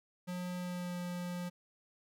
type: tone with pitch glide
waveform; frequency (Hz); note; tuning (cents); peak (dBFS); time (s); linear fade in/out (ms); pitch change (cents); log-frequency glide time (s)
square; 179.5 to 177.13; F3 to F3; +48 to +25; -38; 0.27-1.5; 20; -23; 0.57-0.97
effects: none